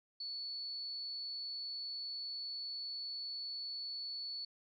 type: tone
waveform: sine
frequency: 4435 Hz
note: C#8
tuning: in tune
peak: -40 dBFS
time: 0.2-4.45 s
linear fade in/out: 5 ms
effects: none